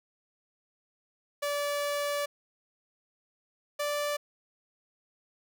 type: tone pair in turn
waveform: sawtooth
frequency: 578 / 585.4 Hz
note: D5 / D5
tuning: -28 / -6 cents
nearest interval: unison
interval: 22 cents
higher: second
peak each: -25 dBFS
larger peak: neither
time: 1.42-2.26 / 3.79-4.17 s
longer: first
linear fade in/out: 10 ms
effects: none